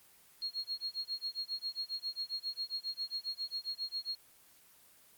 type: tone with tremolo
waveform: sine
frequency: 4279 Hz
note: C8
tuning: 38 cents sharp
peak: -33 dBFS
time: 0.42-4.15 s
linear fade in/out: 0 ms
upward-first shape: sine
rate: 7.4 Hz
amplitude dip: 100%
effects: white hiss -62 dBFS RMS until 5.17 s + Opus 24 kbps